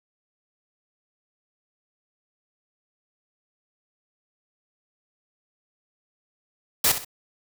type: noise with echo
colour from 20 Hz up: white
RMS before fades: -19 dBFS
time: 6.84-6.92 s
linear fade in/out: 5 ms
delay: 64 ms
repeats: 2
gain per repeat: -10 dB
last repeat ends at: 7.048 s
effects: none